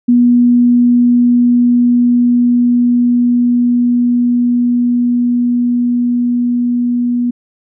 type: tone with level ramp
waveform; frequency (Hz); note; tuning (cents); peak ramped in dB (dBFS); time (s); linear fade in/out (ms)
sine; 242.5; B3; -31; -5 to -11; 0.08-7.31; 10
effects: none